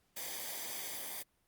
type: noise with comb filter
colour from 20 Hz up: white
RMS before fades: -42 dBFS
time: 0.16-1.23 s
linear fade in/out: 10 ms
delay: 0.73 ms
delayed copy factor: -0.6
effects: pink hiss -75 dBFS RMS until 1.47 s + Opus 48 kbps